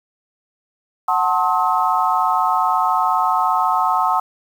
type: chord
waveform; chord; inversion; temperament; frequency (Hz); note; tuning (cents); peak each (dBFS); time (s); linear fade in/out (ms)
sine; F# diminished seventh; none; just; 740 / 888 / 1065.6 / 1278.7; F#5 / A5 / C6 / Eb6; 0 / +16 / +31 / +47; -20; 1.08-4.2; 5
effects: 7-bit

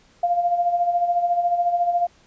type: tone with tremolo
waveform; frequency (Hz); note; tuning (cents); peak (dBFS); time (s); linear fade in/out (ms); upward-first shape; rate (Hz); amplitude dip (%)
sine; 698.5; F5; 0; -15; 0.23-2.07; 5; sine; 14; 60
effects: pink hiss -56 dBFS RMS until 2.26 s + resampled to 16000 Hz

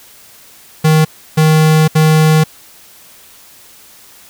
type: tone bursts at uneven times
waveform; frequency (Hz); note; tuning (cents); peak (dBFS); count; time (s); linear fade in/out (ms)
square; 156.5; D#3; +10; -7; 3; 0.84-1.05 / 1.37-1.88 / 1.95-2.44; 10
effects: white hiss -41 dBFS RMS until 4.29 s

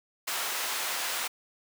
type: high-pass noise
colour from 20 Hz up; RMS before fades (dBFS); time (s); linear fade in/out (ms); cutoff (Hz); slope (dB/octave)
pink; -32; 0.27-1.28; 10; 880; 12
effects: none

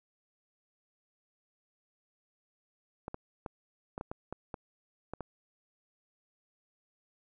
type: clicks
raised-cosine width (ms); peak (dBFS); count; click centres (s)
1; -24; 10; 3.081 / 3.144 / 3.462 / 3.979 / 4.011 / 4.115 / 4.326 / 4.542 / 5.136 / 5.207
effects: none

